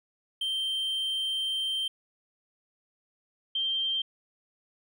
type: tone pair in turn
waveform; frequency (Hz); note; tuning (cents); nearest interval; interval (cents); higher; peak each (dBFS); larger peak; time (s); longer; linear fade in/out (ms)
triangle / sine; 3137 / 3155; G7 / G7; +1 / +10; unison; 9; second; -26; neither; 0.41-1.88 / 3.55-4.02; first; 5
effects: none